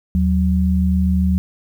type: tone pair together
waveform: sine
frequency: 77.78 / 185.31 Hz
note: D#2 / F#3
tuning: 0 / +3 cents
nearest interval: octave + minor third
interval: 1503 cents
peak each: -16 dBFS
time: 0.15-1.38 s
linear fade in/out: 0 ms
effects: 8-bit